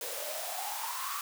white noise with high-pass filter sweep, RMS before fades -37 dBFS, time 0.01-1.21 s, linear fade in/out 2 ms, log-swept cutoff 480 to 1200 Hz, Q 8.2, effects none

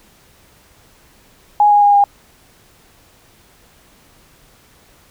sine tone with pitch steps, 830.6 / 823.4 / 816.3 / 809.3 Hz, G#5 / G#5 / G#5 / G#5, 0 / -15 / -30 / -45 cents, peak -7 dBFS, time 1.6-2.04 s, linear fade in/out 2 ms, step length 110 ms, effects pink hiss -50 dBFS RMS until 5.1 s

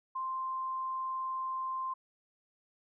sine tone, 1046.5 Hz, C6, in tune, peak -33 dBFS, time 0.15-1.94 s, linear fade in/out 10 ms, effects none

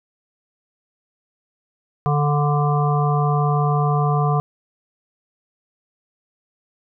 harmonic tone with a mistuned harmonic, 146.83 Hz, D3, in tune, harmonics 1 / 3 / 5 / 7 / 8, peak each -17 / -26 / -24 / -27 / -26 dBFS, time 2.06-4.4 s, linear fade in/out 0 ms, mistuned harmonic 5, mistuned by -17 cents, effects none

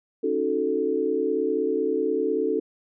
sine chord, D# half-diminished seventh, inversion third, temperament equal with one note detuned, 275.1 / 311.1 / 370 / 440 Hz, C#4 / D#4 / F#4 / A4, -13 / 0 / 0 / 0 cents, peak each -30 / -29 / -28 / -24 dBFS, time 0.23-2.6 s, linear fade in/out 10 ms, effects none

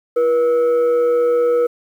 sine tone with frequency modulation, 482.4 Hz, B4, 41 cents flat, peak -11 dBFS, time 0.16-1.67 s, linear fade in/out 10 ms, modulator 820 Hz, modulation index 0.3, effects tanh soft clip ceiling -9 dBFS + 8-bit

